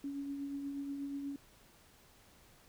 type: tone with tremolo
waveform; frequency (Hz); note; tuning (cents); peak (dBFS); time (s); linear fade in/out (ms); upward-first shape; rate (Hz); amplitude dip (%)
sine; 280.3; C#4; +19; -36; 0.04-1.36; 2; triangle; 8.3; 40
effects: pink hiss -63 dBFS RMS until 2.68 s